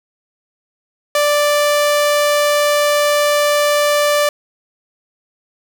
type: tone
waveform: sawtooth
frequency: 587.3 Hz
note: D5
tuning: in tune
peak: -8 dBFS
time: 1.15-4.29 s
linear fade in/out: 2 ms
effects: none